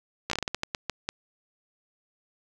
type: slowing click train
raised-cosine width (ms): 0.2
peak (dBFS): -11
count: 12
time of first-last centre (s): 0.3-1.09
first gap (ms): 14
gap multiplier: 1.3
effects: none